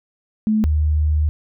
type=tone pair in turn; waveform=sine; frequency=215.9 / 76.13 Hz; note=A3 / D#2; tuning=-33 / -37 cents; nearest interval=octave + tritone; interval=1804 cents; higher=first; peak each=-14 dBFS; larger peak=neither; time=0.47-0.64 / 0.64-1.29 s; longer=second; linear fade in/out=0 ms; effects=none